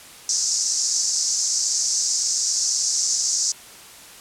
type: band-pass noise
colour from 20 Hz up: white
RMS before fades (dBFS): -22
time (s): 0.29-3.52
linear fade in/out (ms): 2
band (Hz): 5100 to 7300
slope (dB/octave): 48
effects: white hiss -43 dBFS RMS until 4.2 s + low-pass 11000 Hz 12 dB/octave